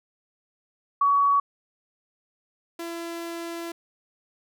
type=tone pair in turn; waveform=sine / sawtooth; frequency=1128 / 337.2 Hz; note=C#6 / E4; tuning=+30 / +39 cents; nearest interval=octave + major sixth; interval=2091 cents; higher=first; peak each=-17 / -28 dBFS; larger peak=first; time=1.01-1.4 / 2.79-3.72 s; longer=second; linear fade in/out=5 ms; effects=none